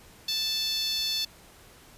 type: tone with high-pass filter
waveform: 10% pulse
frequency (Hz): 880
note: A5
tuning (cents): 0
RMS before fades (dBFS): -29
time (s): 0.28-1.25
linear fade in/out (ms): 5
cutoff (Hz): 4000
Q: 3.7
effects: pink hiss -53 dBFS RMS until 1.97 s + resampled to 32000 Hz